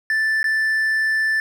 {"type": "tone with dropouts", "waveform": "triangle", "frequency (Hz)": 1762, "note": "A6", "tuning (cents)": 2, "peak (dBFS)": -15, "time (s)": [0.1, 1.4], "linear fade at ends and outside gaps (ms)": 1, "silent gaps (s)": [0.43, 0.442], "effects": []}